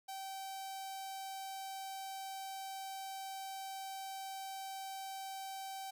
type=tone with notch filter; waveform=sawtooth; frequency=774 Hz; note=G5; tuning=22 cents flat; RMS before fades=-45 dBFS; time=0.08-5.91 s; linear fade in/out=10 ms; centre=1800 Hz; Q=0.99; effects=none